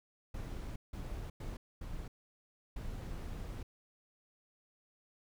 brown noise bursts at uneven times, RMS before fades -42 dBFS, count 5, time 0.34-0.76 / 0.93-1.3 / 1.4-1.57 / 1.81-2.08 / 2.76-3.63 s, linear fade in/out 5 ms, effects none

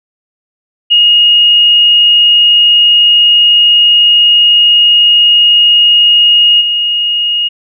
sine tone with level steps, 2866 Hz, F7, 44 cents sharp, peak -3 / -9 dBFS, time 0.9-7.49 s, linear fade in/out 20 ms, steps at 6.6 s, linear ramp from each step 20 ms, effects none

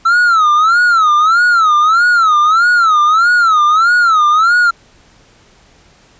triangle tone with vibrato, 1318.5 Hz, E6, in tune, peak -5 dBFS, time 0.05-4.71 s, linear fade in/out 10 ms, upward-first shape sine, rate 1.6 Hz, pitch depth 170 cents each way, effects pink hiss -47 dBFS RMS until 6.19 s + resampled to 16000 Hz

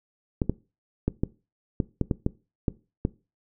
clicks, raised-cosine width 3 ms, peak -10 dBFS, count 10, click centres 0.418 / 0.496 / 1.08 / 1.235 / 1.802 / 2.013 / 2.112 / 2.264 / 2.682 / 3.051 s, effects noise-tail reverb RT60 0.3 s tail -20 dB re dry

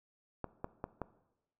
clicks, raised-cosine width 1 ms, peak -23 dBFS, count 4, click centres 0.443 / 0.644 / 0.841 / 1.017 s, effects noise-tail reverb RT60 0.9 s tail -17 dB re dry

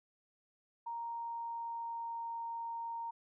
sine tone with pitch glide, 932.3 to 925.9 Hz, A#5 to A#5, 0 to -12 cents, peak -38 dBFS, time 0.86-3.11 s, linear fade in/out 10 ms, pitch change -12 cents, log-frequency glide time 0.98-2.3 s, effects none

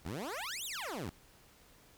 15% pulse exponential two-way sweep, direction up then down, 70.6 to 3994 to 70.6 Hz, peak -32 dBFS, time 0.05-1.1 s, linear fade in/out 5 ms, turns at 0.65 s, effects pink hiss -62 dBFS RMS until 1.97 s

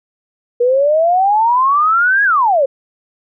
sine exponential two-way sweep, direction up then down, 474.5 to 1680 to 515 Hz, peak -9 dBFS, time 0.6-2.66 s, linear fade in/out 10 ms, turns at 2.24 s, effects none

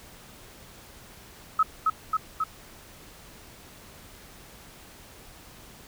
sine tone with echo, 1284 Hz, E6, 46 cents flat, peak -17 dBFS, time 1.59-1.63 s, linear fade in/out 5 ms, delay 270 ms, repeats 3, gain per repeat -2 dB, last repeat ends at 2.44 s, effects pink hiss -49 dBFS RMS until 5.87 s

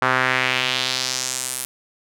sawtooth tone with band-pass filter sweep, 128.7 Hz, C3, 28 cents flat, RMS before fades -22 dBFS, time 0.02-1.65 s, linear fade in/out 0 ms, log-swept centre 1300 to 11000 Hz, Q 2, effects none

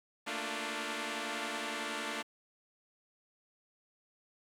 5% pulse chord, Bb major seventh, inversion third, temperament equal with one note detuned, 222.2 / 233.1 / 293.7 / 349.2 Hz, A3 / Bb3 / D4 / F4, +17 / 0 / 0 / 0 cents, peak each -30 / -33 / -28 / -32 dBFS, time 0.26-2.23 s, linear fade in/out 20 ms, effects low-pass 9000 Hz 12 dB/octave + 10-bit

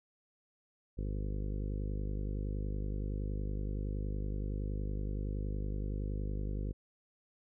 harmonic tone, 50.7 Hz, G#1, 41 cents flat, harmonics 1 / 2 / 3 / 4 / 5 / 6 / 7 / 8 / 9 / 10, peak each -35 / -41 / -45 / -47 / -49 / -51 / -52 / -53 / -54 / -55 dBFS, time 0.97-6.73 s, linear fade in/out 20 ms, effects none

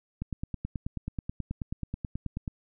click train, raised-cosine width 5 ms, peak -20 dBFS, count 22, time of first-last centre 0.22-2.478 s, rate 9.3 Hz, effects none

